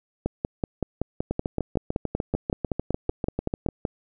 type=two click trains; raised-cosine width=2 ms; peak=-11 / -12 dBFS; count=20 / 17; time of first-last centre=0.26-3.852 / 1.31-3.687 s; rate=5.29 / 6.73 Hz; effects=none

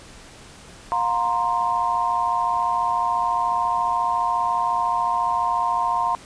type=chord; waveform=sine; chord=F suspended fourth; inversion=none; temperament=equal with one note detuned; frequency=711.9 / 932.3 / 1046.5 Hz; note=F5 / Bb5 / C6; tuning=+33 / 0 / 0 cents; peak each=-26 / -22 / -23 dBFS; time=0.92-6.15 s; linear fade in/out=0 ms; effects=pink hiss -44 dBFS RMS until 6.25 s + resampled to 22050 Hz

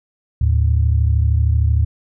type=tone pair together; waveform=sine; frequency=75.47 / 108.5 Hz; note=D2 / A2; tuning=+48 / -24 cents; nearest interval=tritone; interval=628 cents; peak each=-13 / -16 dBFS; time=0.41-1.85 s; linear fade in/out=5 ms; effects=tanh soft clip ceiling -4 dBFS

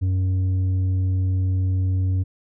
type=tone with tanh clipping; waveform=sine; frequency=93.3 Hz; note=F#2; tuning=15 cents sharp; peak=-19 dBFS; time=0.01-2.24 s; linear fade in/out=20 ms; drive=5 dB; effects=none

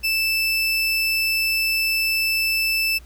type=tone; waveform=30% pulse; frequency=2641 Hz; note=E7; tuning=3 cents sharp; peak=-16 dBFS; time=0.03-2.99 s; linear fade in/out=20 ms; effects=added 60 Hz sine -42 dBFS peak until 3.05 s + pink hiss -53 dBFS RMS until 3.05 s

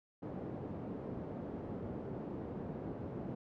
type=band-pass noise; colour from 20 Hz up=pink; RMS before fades=-43 dBFS; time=0.22-3.35 s; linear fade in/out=10 ms; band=130 to 490 Hz; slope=12 dB/octave; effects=none

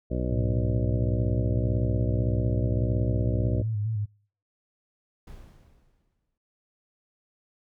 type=harmonic tone; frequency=61.74 Hz; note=B1; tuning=in tune; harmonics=1 / 2 / 3 / 4 / 5 / 6 / 8 / 9 / 10; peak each=-29 / -32 / -34 / -35 / -36 / -37 / -38 / -39 / -39 dBFS; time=0.1-3.63 s; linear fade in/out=20 ms
type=tone with vibrato; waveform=sine; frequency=107.5 Hz; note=A2; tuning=40 cents flat; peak=-25 dBFS; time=0.31-4.06 s; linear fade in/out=20 ms; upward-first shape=square; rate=4.8 Hz; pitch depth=57 cents each way
type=noise with exponential decay; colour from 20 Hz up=brown; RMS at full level=-42 dBFS; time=5.27-6.38 s; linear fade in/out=5 ms; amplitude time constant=240 ms
effects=noise-tail reverb RT60 0.5 s tail -26 dB re dry

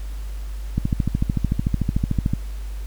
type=click train; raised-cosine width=5 ms; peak=-7 dBFS; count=22; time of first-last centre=0.78-2.336 s; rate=13.5 Hz; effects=added 50 Hz sine -27 dBFS peak until 2.86 s + pink hiss -47 dBFS RMS until 2.86 s

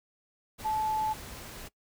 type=tone in noise; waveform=sine; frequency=867 Hz; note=A5; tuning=26 cents flat; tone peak=-27 dBFS; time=0.64-1.14 s; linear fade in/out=20 ms; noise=pink; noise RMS=-44 dBFS; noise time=0.58-1.69 s; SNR=+14 dB; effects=noise-tail reverb RT60 0.1 s tail -21 dB re dry

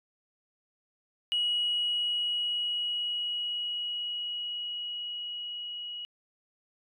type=tone with level ramp; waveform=sine; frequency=2909 Hz; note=F#7; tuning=30 cents flat; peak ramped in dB=-24 to -36 dBFS; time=1.32-6.05 s; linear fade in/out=0 ms; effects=tanh soft clip ceiling -21 dBFS

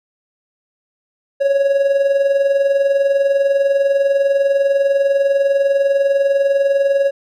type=tone with tremolo; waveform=triangle; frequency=554.4 Hz; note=C#5; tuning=in tune; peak=-7 dBFS; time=1.4-7.11 s; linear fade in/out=20 ms; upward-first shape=triangle; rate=20 Hz; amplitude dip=65%; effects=none

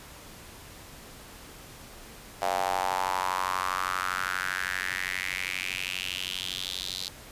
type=tone with high-pass filter sweep; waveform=square; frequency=46.25 Hz; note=F#1; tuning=in tune; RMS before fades=-31 dBFS; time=2.42-7.08 s; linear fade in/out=0 ms; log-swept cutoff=700 to 4100 Hz; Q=4.5; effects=pink hiss -47 dBFS RMS until 7.31 s + resampled to 32000 Hz

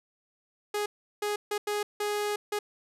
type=tone bursts at uneven times; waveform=sawtooth; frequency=415.3 Hz; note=G#4; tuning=in tune; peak=-24 dBFS; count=6; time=0.74-0.86 / 1.22-1.36 / 1.51-1.58 / 1.67-1.83 / 2-2.36 / 2.52-2.59 s; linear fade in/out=5 ms; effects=resampled to 32000 Hz

